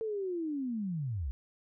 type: linear sweep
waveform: sine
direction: down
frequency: 452.3 to 56.3 Hz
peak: -32 dBFS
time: 0.01-1.31 s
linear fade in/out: 0 ms
effects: none